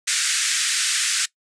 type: band-pass noise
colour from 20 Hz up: white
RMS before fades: -22 dBFS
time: 0.07-1.26 s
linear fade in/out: 10 ms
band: 1400 to 9100 Hz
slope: 48 dB/octave
effects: noise-tail reverb RT60 0.1 s tail -20 dB re dry